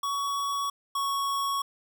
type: tone pair in turn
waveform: square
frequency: 1123 / 1110.1 Hz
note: C#6 / C#6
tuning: +22 / +2 cents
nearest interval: unison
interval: 20 cents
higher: first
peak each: -28 / -27 dBFS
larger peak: second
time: 0.03-0.7 / 0.95-1.62 s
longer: neither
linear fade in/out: 5 ms
effects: none